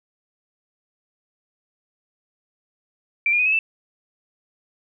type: tone with pitch steps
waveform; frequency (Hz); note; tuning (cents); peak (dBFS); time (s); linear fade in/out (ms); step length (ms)
sine; 2349 / 2421 / 2494 / 2570 / 2649; D7 / D#7 / D#7 / E7 / E7; 0 / -48 / +3 / -45 / +8; -16; 3.26-3.59; 2; 66
effects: none